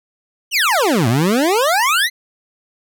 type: exponential two-way sweep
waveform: 25% pulse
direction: down then up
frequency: 3136 to 108.4 to 2107 Hz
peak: -9 dBFS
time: 0.51-2.1 s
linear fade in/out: 50 ms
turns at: 1.08 s
effects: none